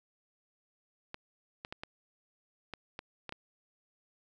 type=clicks; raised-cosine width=0.3 ms; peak=-24 dBFS; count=8; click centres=1.144 / 1.649 / 1.725 / 1.835 / 2.737 / 2.991 / 3.293 / 3.324 s; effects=none